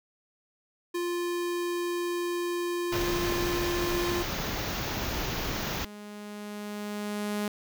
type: tone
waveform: square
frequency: 349.2 Hz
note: F4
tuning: in tune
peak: -29 dBFS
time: 0.94-4.23 s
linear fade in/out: 10 ms
type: band-stop noise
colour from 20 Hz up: pink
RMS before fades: -32 dBFS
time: 2.92-5.85 s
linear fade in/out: 5 ms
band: 6800 to 13000 Hz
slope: 96 dB/octave
type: tone with exponential growth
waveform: sawtooth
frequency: 207.7 Hz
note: G#3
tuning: in tune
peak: -24 dBFS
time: 3.06-7.48 s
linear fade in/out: 2 ms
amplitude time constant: 960 ms
effects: none